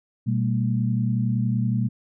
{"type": "tone cluster", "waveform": "sine", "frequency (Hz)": [121.9, 196.6, 227.3], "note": ["B2", "G3", "A#3"], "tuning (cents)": [-22, 5, -43], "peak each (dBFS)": [-22, -26, -27], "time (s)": [0.26, 1.89], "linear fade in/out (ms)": 20, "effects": []}